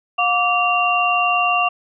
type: tone cluster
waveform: sine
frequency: 715 / 1162 / 2768 Hz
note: F5 / D6 / F7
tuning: +41 / -19 / -16 cents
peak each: -19 dBFS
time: 0.18-1.69 s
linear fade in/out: 10 ms
effects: none